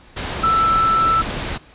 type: tone in noise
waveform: sine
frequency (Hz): 1325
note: E6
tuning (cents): +9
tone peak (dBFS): -13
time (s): 0.43-1.22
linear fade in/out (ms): 10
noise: pink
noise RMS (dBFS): -25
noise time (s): 0.16-1.58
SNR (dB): +9
effects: pink hiss -47 dBFS RMS until 1.74 s + resampled to 8000 Hz